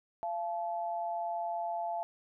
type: tone pair together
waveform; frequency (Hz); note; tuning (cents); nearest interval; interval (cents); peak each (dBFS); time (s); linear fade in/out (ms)
sine; 686 / 865.3; F5 / A5; -31 / -29; major third; 402; -34 / -37; 0.23-2.03; 0
effects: none